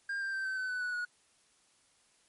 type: tone with pitch steps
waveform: triangle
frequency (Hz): 1604 / 1581.9 / 1560.1 / 1538.7 / 1517.5 / 1496.6 / 1476 / 1455.7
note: G6 / G6 / G6 / G6 / F#6 / F#6 / F#6 / F#6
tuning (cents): +39 / +15 / -9 / -33 / +43 / +19 / -5 / -29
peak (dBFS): -31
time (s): 0.09-1.05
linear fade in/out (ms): 5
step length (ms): 120
effects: white hiss -68 dBFS RMS until 2.28 s + MP3 48 kbps